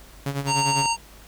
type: tone with tremolo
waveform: sawtooth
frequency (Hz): 139.7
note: C#3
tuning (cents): +14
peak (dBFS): -19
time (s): 0.26-0.86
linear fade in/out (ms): 2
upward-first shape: sine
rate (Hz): 9.9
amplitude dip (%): 70
type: harmonic tone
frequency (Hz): 922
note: A#5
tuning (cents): -19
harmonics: 1 / 3 / 5 / 7 / 9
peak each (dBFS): -22 / -27 / -29 / -30 / -32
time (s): 0.46-0.97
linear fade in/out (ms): 50
effects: added 50 Hz sine -47 dBFS peak until 1.27 s + pink hiss -49 dBFS RMS until 1.27 s